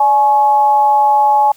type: tone with amplitude modulation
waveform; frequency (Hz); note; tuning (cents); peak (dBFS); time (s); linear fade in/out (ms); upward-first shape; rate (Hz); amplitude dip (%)
sine; 844; G#5; +28; -5; 0-1.52; 5; sine; 256; 55
effects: white hiss -47 dBFS RMS until 1.56 s